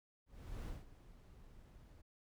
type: noise with ADSR envelope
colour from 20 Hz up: brown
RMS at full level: -44 dBFS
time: 0.26-2.02 s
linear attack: 400 ms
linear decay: 180 ms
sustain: -15 dB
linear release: 12 ms
effects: none